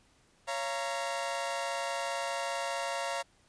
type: chord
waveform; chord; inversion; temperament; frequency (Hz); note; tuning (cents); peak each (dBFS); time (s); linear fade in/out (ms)
sawtooth; Bb minor; first; equal with one note detuned; 554.4 / 684.9 / 932.3; Db5 / F5 / Bb5; 0 / -34 / 0; -33; 0.47-3.23; 20
effects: pink hiss -66 dBFS RMS until 3.48 s + resampled to 22050 Hz